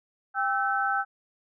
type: tone cluster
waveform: sine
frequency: 794 / 1319 / 1525 Hz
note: G5 / E6 / G6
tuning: +22 / +1 / -48 cents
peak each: -28 dBFS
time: 0.34-1.05 s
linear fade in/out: 50 ms
effects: none